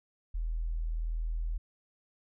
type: tone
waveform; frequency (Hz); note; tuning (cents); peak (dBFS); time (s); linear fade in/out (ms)
sine; 40.68; E1; -22; -30; 0.34-1.58; 10
effects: none